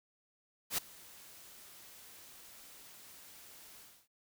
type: noise with ADSR envelope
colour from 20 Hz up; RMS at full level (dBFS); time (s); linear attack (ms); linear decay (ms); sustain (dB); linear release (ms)
white; -32; 0.7-4.08; 78; 10; -23; 280
effects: none